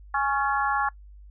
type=harmonic tone with a mistuned harmonic; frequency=276.6 Hz; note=C#4; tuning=4 cents flat; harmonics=3 / 4 / 5 / 6; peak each=-26 / -27 / -28 / -29 dBFS; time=0.14-0.89 s; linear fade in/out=5 ms; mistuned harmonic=6; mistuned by=+46 cents; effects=noise-tail reverb RT60 0.1 s tail -23 dB re dry + added 50 Hz sine -44 dBFS peak until 1.3 s